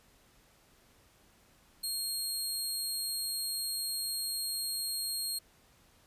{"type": "tone", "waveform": "20% pulse", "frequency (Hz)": 4249, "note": "C8", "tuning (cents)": 26, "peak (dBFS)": -27, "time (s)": [1.83, 5.39], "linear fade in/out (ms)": 10, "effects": ["pink hiss -64 dBFS RMS until 6.06 s", "resampled to 32000 Hz"]}